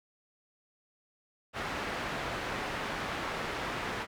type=low-pass noise; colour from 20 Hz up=white; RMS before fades=-36 dBFS; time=1.53-4.07 s; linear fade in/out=50 ms; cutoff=1800 Hz; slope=12 dB/octave; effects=none